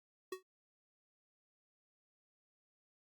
square tone with exponential decay, 374 Hz, F#4, 19 cents sharp, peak -37 dBFS, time 0.32-0.43 s, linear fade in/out 5 ms, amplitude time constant 23 ms, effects Opus 48 kbps

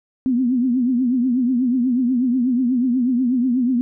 sine tone with vibrato, 249.6 Hz, B3, 19 cents sharp, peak -15 dBFS, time 0.26-3.81 s, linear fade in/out 0 ms, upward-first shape triangle, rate 8.2 Hz, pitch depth 130 cents each way, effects none

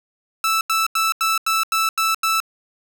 sawtooth tone bursts, 1318 Hz, E6, 1 cent flat, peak -13 dBFS, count 8, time 0.44-2.402 s, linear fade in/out 2 ms, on 170 ms, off 86 ms, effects none

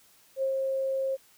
sine tone with ADSR envelope, 535 Hz, C5, 38 cents sharp, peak -24 dBFS, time 0.36-1.17 s, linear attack 64 ms, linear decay 100 ms, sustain -2 dB, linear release 29 ms, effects white hiss -60 dBFS RMS until 1.37 s

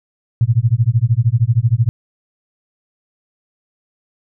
sine tone with tremolo, 116.54 Hz, A#2, in tune, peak -7 dBFS, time 0.41-1.89 s, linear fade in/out 0 ms, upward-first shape sine, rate 13 Hz, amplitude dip 100%, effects none

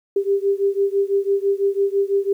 sine beating tone pair, 394.2 / 400.2 Hz, G4 / G4, +10 / +36 cents, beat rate 6 Hz, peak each -19 / -20 dBFS, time 0.16-2.33 s, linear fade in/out 5 ms, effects 9-bit

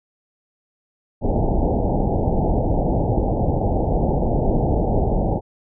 pink low-pass noise, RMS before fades -19 dBFS, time 1.21-5.41 s, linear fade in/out 50 ms, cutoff 860 Hz, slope 96 dB/octave, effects none

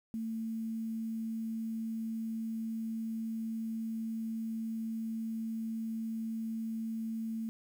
sine tone with quantisation, 224.1 Hz, A3, 32 cents sharp, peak -34 dBFS, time 0.14-7.49 s, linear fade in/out 0 ms, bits 10, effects none

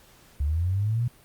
sine linear sweep, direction up, 68.1 to 123.47 Hz, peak -22 dBFS, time 0.4-1.08 s, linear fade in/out 5 ms, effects pink hiss -55 dBFS RMS until 1.24 s + Opus 48 kbps

